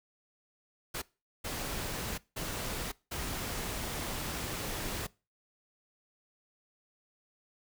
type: noise bursts at uneven times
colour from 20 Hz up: pink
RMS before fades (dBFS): -37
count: 4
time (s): 0.94-1.02 / 1.44-2.18 / 2.36-2.92 / 3.11-5.07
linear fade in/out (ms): 10
effects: noise-tail reverb RT60 0.3 s tail -22 dB re dry